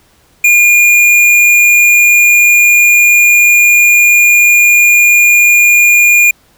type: tone with tanh clipping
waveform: sine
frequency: 2421 Hz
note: D#7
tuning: 48 cents flat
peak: -5 dBFS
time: 0.44-6.31 s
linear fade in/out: 5 ms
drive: 15 dB
effects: pink hiss -49 dBFS RMS until 6.57 s